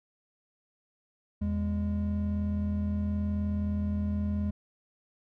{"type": "tone pair together", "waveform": "triangle", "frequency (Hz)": [81.51, 205.4], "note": ["E2", "G#3"], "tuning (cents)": [-19, -19], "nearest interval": "octave + major third", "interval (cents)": 1600, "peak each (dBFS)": -28, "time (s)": [1.41, 4.51], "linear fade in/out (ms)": 10, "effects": []}